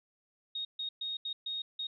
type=tone bursts at uneven times; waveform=sine; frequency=3730 Hz; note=A#7; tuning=in tune; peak=-34 dBFS; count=6; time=0.55-0.65 / 0.79-0.89 / 1.01-1.17 / 1.25-1.33 / 1.46-1.62 / 1.79-1.87 s; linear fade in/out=5 ms; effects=none